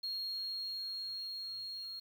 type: tone with level ramp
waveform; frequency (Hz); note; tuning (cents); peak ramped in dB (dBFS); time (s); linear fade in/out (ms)
sine; 4264; C8; +32; -34 to -41; 0.03-2; 10
effects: tanh soft clip ceiling -34 dBFS + 10-bit